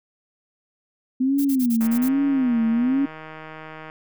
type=tone with vibrato; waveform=sine; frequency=251.9 Hz; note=B3; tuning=34 cents sharp; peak=-17 dBFS; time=1.2-3.06 s; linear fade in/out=10 ms; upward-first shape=sine; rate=1.2 Hz; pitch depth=190 cents each way
type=noise bursts; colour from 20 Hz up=violet; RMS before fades=-32 dBFS; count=7; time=1.38-2.087 s; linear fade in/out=10 ms; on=71 ms; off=35 ms
type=click train; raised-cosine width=0.5 ms; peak=-23 dBFS; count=329; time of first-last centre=1.81-3.899 s; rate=157 Hz
effects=none